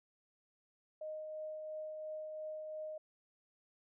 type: tone with tremolo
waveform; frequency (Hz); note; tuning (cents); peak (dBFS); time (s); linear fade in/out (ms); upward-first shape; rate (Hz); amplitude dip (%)
sine; 620; D#5; -6; -40; 1.01-2.98; 5; triangle; 2.9; 30
effects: none